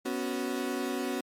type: chord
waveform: 35% pulse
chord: B suspended second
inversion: none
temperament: equal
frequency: 246.9 / 277.2 / 370 Hz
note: B3 / C#4 / F#4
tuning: 0 / 0 / 0 cents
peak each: -33 dBFS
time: 0.05-1.21 s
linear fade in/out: 10 ms
effects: MP3 64 kbps